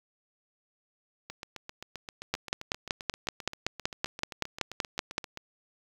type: two click trains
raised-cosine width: 0.2 ms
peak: -22 / -10 dBFS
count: 32 / 16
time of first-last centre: 1.3-5.374 / 2.34-5.181 s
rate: 7.61 / 5.28 Hz
effects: 7-bit